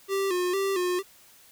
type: tone with vibrato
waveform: square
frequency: 374.8 Hz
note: F#4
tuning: 22 cents sharp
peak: -25 dBFS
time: 0.08-1.03 s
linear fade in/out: 50 ms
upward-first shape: square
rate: 2.2 Hz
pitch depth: 74 cents each way
effects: white hiss -55 dBFS RMS until 1.51 s